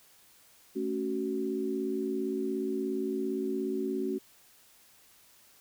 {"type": "chord", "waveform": "sine", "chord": "F# minor", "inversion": "first", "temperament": "equal with one note detuned", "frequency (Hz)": [220, 277.2, 373.4], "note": ["A3", "C#4", "F#4"], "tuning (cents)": [0, 0, 16], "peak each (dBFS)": [-36, -34, -32], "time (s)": [0.75, 4.19], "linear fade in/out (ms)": 20, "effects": ["white hiss -60 dBFS RMS until 5.6 s"]}